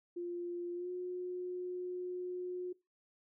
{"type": "tone with pitch glide", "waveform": "sine", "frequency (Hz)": [349.2, 361.1], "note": ["F4", "F#4"], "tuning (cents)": [0, -42], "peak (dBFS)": -37, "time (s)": [0.16, 2.73], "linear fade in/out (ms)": 10, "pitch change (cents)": 58, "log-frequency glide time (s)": [0.75, 0.9], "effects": ["noise-tail reverb RT60 0.2 s tail -19 dB re dry"]}